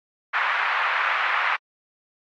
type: band-pass noise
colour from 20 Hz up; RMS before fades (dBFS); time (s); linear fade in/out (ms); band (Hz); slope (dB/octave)
pink; -23; 0.33-1.57; 20; 1000 to 2300; 24
effects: AAC 64 kbps